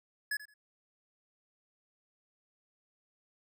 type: tone with echo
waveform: square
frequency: 1700 Hz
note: G#6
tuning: 40 cents sharp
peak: -32 dBFS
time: 0.31-0.37 s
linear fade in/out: 5 ms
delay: 85 ms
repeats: 2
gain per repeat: -15 dB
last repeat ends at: 0.54 s
effects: none